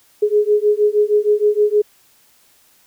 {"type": "beating tone pair", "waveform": "sine", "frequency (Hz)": [415.4, 421.8], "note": ["G#4", "G#4"], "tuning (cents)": [0, 27], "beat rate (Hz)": 6.4, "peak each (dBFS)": -15, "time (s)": [0.22, 1.82], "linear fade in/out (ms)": 10, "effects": ["white hiss -54 dBFS RMS until 2.86 s"]}